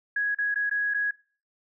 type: tone with dropouts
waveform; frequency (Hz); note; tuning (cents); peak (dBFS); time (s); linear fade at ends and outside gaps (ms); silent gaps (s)
sine; 1664; G#6; +3; -23; 0.16-1.11; 5; 0.348-0.385 / 0.544-0.557 / 0.697-0.711 / 0.939-0.944
effects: noise-tail reverb RT60 0.4 s tail -20 dB re dry